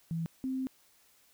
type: tone pair in turn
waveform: sine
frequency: 164.81 / 261.6 Hz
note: E3 / C4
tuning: 0 / 0 cents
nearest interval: minor sixth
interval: 800 cents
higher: second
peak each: -31 / -31 dBFS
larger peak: neither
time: 0.11-0.26 / 0.44-0.67 s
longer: second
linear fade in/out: 0 ms
effects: white hiss -65 dBFS RMS until 1.33 s